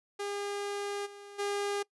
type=tone with level steps; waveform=sawtooth; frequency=405.1 Hz; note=G#4; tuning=43 cents flat; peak=-30 / -43 / -27 dBFS; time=0.19-1.83 s; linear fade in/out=10 ms; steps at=1.05 / 1.38 s; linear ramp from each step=20 ms; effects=noise-tail reverb RT60 0.1 s tail -22 dB re dry + resampled to 24000 Hz